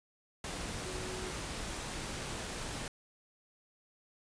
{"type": "tone in noise", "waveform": "sine", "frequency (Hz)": 370, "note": "F#4", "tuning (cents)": 0, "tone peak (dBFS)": -44, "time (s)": [0.85, 1.32], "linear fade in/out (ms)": 2, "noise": "pink", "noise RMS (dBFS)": -40, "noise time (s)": [0.44, 2.88], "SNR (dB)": -7, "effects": ["resampled to 22050 Hz"]}